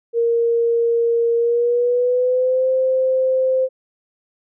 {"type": "tone with pitch glide", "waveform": "sine", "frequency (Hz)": [466.2, 520.3], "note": ["A#4", "C5"], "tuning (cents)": [0, -10], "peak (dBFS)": -14, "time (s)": [0.13, 3.69], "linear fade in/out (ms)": 50, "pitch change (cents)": 190, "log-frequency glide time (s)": [1.36, 2.69], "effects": []}